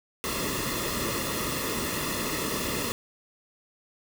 pink noise with comb filter, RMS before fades -30 dBFS, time 0.24-2.92 s, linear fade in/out 0 ms, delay 1.3 ms, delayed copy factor -0.75, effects none

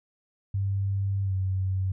sine tone with pitch glide, 98.3 to 94.68 Hz, G2 to F#2, +5 to +40 cents, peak -24 dBFS, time 0.54-1.92 s, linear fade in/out 5 ms, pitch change -65 cents, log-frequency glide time 1.23-1.34 s, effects none

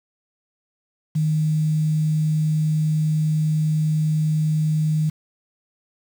sine tone with quantisation, 155 Hz, D#3, 6 cents flat, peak -17 dBFS, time 1.15-5.1 s, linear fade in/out 10 ms, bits 7, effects none

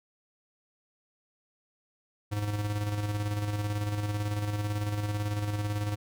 square tone with tremolo, 103.83 Hz, G#2, in tune, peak -28 dBFS, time 2.31-5.96 s, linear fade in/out 20 ms, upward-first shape square, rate 18 Hz, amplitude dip 40%, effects none

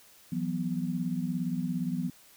sine chord, E suspended second, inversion none, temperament equal with one note detuned, 167.69 / 185 / 246.9 Hz, E3 / F#3 / B3, +30 / 0 / 0 cents, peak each -33 dBFS, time 0.32-2.1 s, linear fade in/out 5 ms, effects white hiss -57 dBFS RMS until 2.36 s

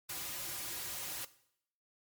white noise with comb filter, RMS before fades -41 dBFS, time 0.09-1.25 s, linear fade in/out 5 ms, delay 4.5 ms, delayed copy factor -0.65, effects noise-tail reverb RT60 0.7 s tail -17 dB re dry + MP3 96 kbps

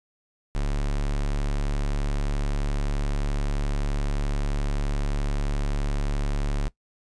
square tone, 35.79 Hz, D1, 44 cents flat, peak -24 dBFS, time 0.55-6.68 s, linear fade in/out 0 ms, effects noise-tail reverb RT60 0.1 s tail -18 dB re dry + resampled to 22050 Hz

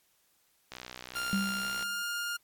click train, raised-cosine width 0.2 ms, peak -24 dBFS, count 70, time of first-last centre 0.72-1.826 s, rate 62.4 Hz
sawtooth tone with pitch glide, 1396.9 to 1411.5 Hz, F6 to F6, 0 to +18 cents, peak -29 dBFS, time 1.15-2.37 s, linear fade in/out 10 ms, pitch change +18 cents, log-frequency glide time 1.53-2.05 s
sine tone with exponential decay, 196 Hz, G3, in tune, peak -25 dBFS, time 1.33-2.02 s, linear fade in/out 0 ms, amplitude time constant 150 ms
effects white hiss -70 dBFS RMS until 2.43 s + AAC 64 kbps

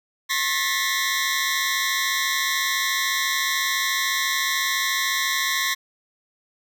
20% pulse tone cluster, 1078 / 1761 / 1911 / 2005 Hz, C#6 / A6 / A#6 / B6, -49 / +1 / +43 / +26 cents, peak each -22 dBFS, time 0.29-5.75 s, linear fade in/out 20 ms, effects none

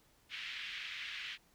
white band-pass noise, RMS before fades -44 dBFS, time 0.29-1.38 s, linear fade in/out 50 ms, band 1800 to 3200 Hz, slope 24 dB/octave, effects pink hiss -69 dBFS RMS until 1.54 s

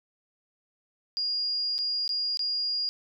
sine tone with dropouts, 4843 Hz, D#8, 48 cents flat, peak -26 dBFS, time 1.17-2.89 s, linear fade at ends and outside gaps 0 ms, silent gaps 1.781-1.788 / 2.078-2.092 / 2.372-2.393 s, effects none

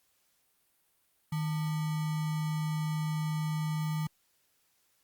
sine tone with sample-and-hold, 155.56 Hz, D#3, in tune, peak -29 dBFS, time 1.32-4.07 s, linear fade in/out 5 ms, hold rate 1050 Hz, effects white hiss -72 dBFS RMS until 5.03 s + Opus 48 kbps

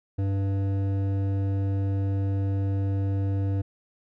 sine tone with hard clipping, 98 Hz, G2, in tune, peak -25 dBFS, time 0.18-3.62 s, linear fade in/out 10 ms, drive 11 dB, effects none

